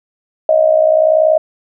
sine tone with amplitude modulation, 630 Hz, D#5, 21 cents sharp, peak -4 dBFS, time 0.49-1.38 s, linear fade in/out 2 ms, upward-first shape sine, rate 60.6 Hz, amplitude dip 75%, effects none

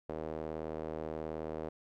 sawtooth tone with band-pass filter, 78.7 Hz, D#2, 20 cents sharp, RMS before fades -40 dBFS, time 0.09-1.69 s, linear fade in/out 5 ms, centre 500 Hz, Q 1.9, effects none

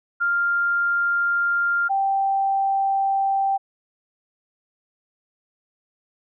sine tone pair in turn, 1396.9 / 782.6 Hz, F6 / G5, 0 / -3 cents, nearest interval minor seventh, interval 1003 cents, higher first, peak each -18 dBFS, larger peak neither, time 0.2-1.89 / 1.89-3.58 s, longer neither, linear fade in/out 20 ms, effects none

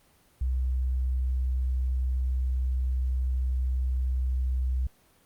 sine tone, 63.7 Hz, C2, 46 cents flat, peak -24 dBFS, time 0.41-4.87 s, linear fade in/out 5 ms, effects pink hiss -62 dBFS RMS until 5.25 s + Opus 24 kbps

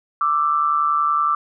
sine tone pair together, 1174.7 / 1325.4 Hz, D6 / E6, 0 / +9 cents, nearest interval major second, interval 209 cents, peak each -17 / -21 dBFS, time 0.21-1.35 s, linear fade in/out 2 ms, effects none

